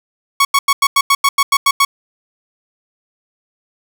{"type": "tone bursts", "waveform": "sawtooth", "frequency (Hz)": 1112, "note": "C#6", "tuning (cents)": 5, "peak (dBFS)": -5, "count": 11, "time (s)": [0.4, 1.85], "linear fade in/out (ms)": 5, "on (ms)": 50, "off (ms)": 90, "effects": []}